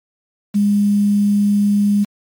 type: tone with quantisation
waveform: sine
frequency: 204.3 Hz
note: G#3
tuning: 28 cents flat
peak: -11 dBFS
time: 0.54-2.05 s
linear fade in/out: 20 ms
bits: 6
effects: MP3 96 kbps